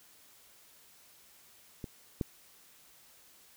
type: clicks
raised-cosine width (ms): 3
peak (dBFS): -26 / -18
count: 2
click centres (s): 1.842 / 2.212
effects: white hiss -60 dBFS RMS until 3.56 s